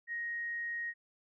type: tone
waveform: sine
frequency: 1875 Hz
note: A#6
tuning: 10 cents sharp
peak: -35 dBFS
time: 0.07-0.94 s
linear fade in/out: 50 ms
effects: none